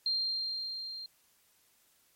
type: tone with level ramp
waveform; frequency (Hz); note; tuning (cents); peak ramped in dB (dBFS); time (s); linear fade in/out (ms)
sine; 4186; C8; 0; -27 to -40; 0.06-1.06; 2
effects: white hiss -68 dBFS RMS until 2.15 s + MP3 64 kbps